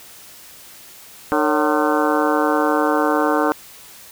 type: harmonic tone with a mistuned harmonic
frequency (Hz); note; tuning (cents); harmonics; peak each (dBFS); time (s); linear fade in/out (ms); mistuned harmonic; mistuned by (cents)
151.5; D#3; -46; 2 / 3 / 4 / 5 / 6 / 7 / 8 / 9 / 10; -20 / -22 / -23 / -24 / -25 / -25 / -26 / -27 / -27; 1.32-3.52; 0; 4; -130
effects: white hiss -42 dBFS RMS until 4.11 s